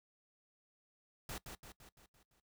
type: noise with echo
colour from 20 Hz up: pink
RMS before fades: -44 dBFS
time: 1.29-1.38 s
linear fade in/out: 2 ms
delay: 170 ms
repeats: 6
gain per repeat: -5 dB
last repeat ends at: 2.4 s
effects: noise-tail reverb RT60 0.1 s tail -19 dB re dry